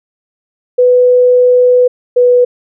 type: tone pair in turn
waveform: sine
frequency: 496.7 / 492.4 Hz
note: B4 / B4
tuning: +10 / -5 cents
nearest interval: unison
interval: 15 cents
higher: first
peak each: -4 dBFS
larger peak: neither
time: 0.78-1.88 / 2.16-2.45 s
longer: first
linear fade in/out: 10 ms
effects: none